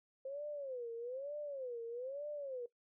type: tone with vibrato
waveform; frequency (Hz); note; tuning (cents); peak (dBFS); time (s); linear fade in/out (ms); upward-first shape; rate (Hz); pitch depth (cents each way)
sine; 523.3; C5; 0; -40; 0.25-2.66; 5; sine; 1.1; 220
effects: noise-tail reverb RT60 0.1 s tail -17 dB re dry